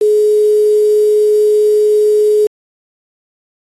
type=tone with quantisation; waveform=sine; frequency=422.3 Hz; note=G#4; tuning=29 cents sharp; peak=-7 dBFS; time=0.01-2.47 s; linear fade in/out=5 ms; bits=5; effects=AAC 32 kbps